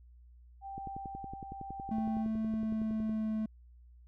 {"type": "tone with tremolo", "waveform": "sine", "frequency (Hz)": 785, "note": "G5", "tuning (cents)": 2, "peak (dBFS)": -39, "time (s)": [0.61, 2.26], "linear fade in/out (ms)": 50, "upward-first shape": "triangle", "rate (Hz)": 0.92, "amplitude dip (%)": 40}
{"type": "click train", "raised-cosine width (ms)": 3, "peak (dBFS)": -31, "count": 26, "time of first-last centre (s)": [0.78, 3.095], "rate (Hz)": 10.8}
{"type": "tone with pitch glide", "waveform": "triangle", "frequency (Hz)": [220, 217.7], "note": ["A3", "A3"], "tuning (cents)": [0, -18], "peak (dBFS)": -29, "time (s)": [1.91, 3.46], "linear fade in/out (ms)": 5, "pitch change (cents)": -18, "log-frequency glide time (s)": [2.47, 3.32]}
{"effects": ["added 60 Hz sine -54 dBFS peak until 4.07 s"]}